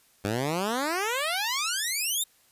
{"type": "exponential sweep", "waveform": "10% pulse", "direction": "up", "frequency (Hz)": [96.3, 3760], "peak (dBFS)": -18, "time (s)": [0.24, 2.24], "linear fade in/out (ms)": 10, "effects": ["white hiss -62 dBFS RMS until 2.51 s", "resampled to 32000 Hz"]}